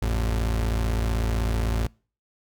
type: tone pair together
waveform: 35% pulse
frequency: 55.84 / 88.7 Hz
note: A1 / F2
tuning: +26 / +27 cents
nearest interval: minor sixth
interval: 801 cents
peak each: -21 / -30 dBFS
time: 0.02-1.87 s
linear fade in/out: 5 ms
effects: noise-tail reverb RT60 0.4 s tail -26 dB re dry